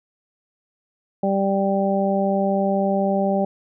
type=harmonic tone; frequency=196 Hz; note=G3; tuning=in tune; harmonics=1 / 2 / 3 / 4; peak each=-21 / -26 / -22 / -25 dBFS; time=1.23-3.45 s; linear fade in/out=5 ms; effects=none